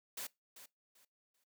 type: noise with echo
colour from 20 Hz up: white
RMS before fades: -43 dBFS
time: 0.17-0.27 s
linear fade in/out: 5 ms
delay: 390 ms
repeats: 3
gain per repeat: -12 dB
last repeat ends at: 1.44 s
effects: noise-tail reverb RT60 0.2 s tail -22 dB re dry + high-pass 200 Hz 12 dB/octave